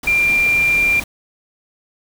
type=tone in noise; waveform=sine; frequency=2380 Hz; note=D7; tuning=22 cents sharp; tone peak=-12 dBFS; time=0.07-1 s; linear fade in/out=5 ms; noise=pink; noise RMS=-29 dBFS; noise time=0.03-1.04 s; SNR=+14 dB; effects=none